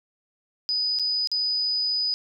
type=tone with dropouts; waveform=sine; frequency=4978 Hz; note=D#8; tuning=in tune; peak=-22 dBFS; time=0.69-2.14 s; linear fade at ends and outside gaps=0 ms; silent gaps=0.988-0.996 / 1.273-1.316 s; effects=none